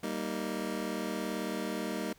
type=chord; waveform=25% pulse; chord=Eb major; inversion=first; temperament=just; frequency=194.45 / 233.3 / 311.1 Hz; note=G3 / Bb3 / Eb4; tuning=-14 / +2 / 0 cents; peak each=-34 dBFS; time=0.03-2.13 s; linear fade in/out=5 ms; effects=pink hiss -62 dBFS RMS until 2.18 s